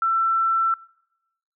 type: tone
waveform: sine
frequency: 1340 Hz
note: E6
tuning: 28 cents sharp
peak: -18 dBFS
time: 0.02-0.74 s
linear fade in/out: 2 ms
effects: noise-tail reverb RT60 0.9 s tail -23 dB re dry